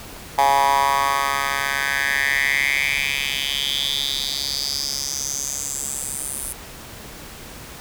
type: tone with high-pass filter sweep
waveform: 10% pulse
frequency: 138.9 Hz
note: C#3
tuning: 4 cents sharp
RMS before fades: -22 dBFS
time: 0.38-6.53 s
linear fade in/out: 5 ms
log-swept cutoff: 840 to 10000 Hz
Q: 5.2
effects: pink hiss -38 dBFS RMS until 7.8 s